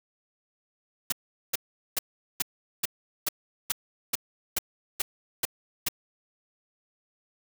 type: noise bursts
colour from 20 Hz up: white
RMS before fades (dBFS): -26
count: 12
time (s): 1.1-5.886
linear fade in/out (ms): 5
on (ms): 23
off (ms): 410
effects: none